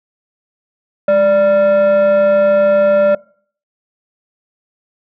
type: tone with frequency modulation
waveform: sine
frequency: 587.3 Hz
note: D5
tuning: in tune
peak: -5 dBFS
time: 1.08-3.15 s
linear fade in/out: 5 ms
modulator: 794 Hz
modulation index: 0.38
effects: noise-tail reverb RT60 0.5 s tail -24 dB re dry + tanh soft clip ceiling -7 dBFS